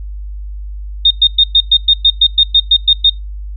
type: tone bursts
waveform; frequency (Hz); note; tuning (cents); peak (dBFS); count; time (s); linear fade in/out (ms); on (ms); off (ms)
sine; 3677; A#7; -24; -4; 13; 1.05-3.098; 5; 56; 110
effects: noise-tail reverb RT60 0.2 s tail -23 dB re dry + added 50 Hz sine -22 dBFS peak until 3.56 s